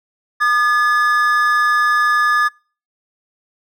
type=tone pair together; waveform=triangle; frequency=1215 / 1705.4 Hz; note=D#6 / G#6; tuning=-42 / +45 cents; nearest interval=tritone; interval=587 cents; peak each=-13 dBFS; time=0.4-2.49 s; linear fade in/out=20 ms; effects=noise-tail reverb RT60 0.4 s tail -26 dB re dry